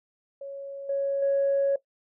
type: tone with level steps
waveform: sine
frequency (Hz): 554.4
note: C#5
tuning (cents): 0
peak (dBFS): -34 / -23 / -19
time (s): 0.41-1.76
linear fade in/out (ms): 5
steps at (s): 0.89 / 1.22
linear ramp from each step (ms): 5
effects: noise-tail reverb RT60 0.1 s tail -17 dB re dry + tanh soft clip ceiling -17 dBFS